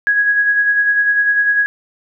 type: tone with tremolo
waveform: sine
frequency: 1661.2 Hz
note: G#6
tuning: in tune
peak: -9 dBFS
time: 0.07-1.66 s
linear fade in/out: 0 ms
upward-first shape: sine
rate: 10 Hz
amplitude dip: 45%
effects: none